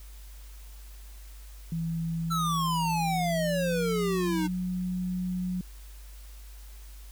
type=tone with pitch glide; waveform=sine; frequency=165 to 182.02 Hz; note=E3 to F#3; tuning=+2 to -28 cents; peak=-28 dBFS; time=1.72-5.61 s; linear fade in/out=2 ms; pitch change=+170 cents; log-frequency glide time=2.96-4.42 s
type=exponential sweep; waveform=square; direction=down; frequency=1350 to 301.3 Hz; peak=-28 dBFS; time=2.3-4.48 s; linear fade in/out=20 ms
effects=added 50 Hz sine -43 dBFS peak until 7.11 s + white hiss -55 dBFS RMS until 7.11 s